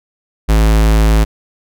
square tone, 54 Hz, A1, 32 cents flat, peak -8 dBFS, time 0.48-1.25 s, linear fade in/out 20 ms, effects none

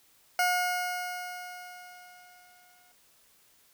20% pulse tone with exponential decay, 720 Hz, F#5, 47 cents flat, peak -18 dBFS, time 0.39-2.92 s, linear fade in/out 2 ms, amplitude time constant 550 ms, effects white hiss -63 dBFS RMS until 3.73 s

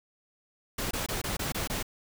pink noise bursts, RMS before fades -32 dBFS, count 7, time 0.78-1.828 s, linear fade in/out 5 ms, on 130 ms, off 23 ms, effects none

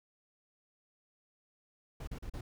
brown noise bursts, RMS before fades -41 dBFS, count 4, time 2-2.41 s, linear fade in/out 5 ms, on 74 ms, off 38 ms, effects none

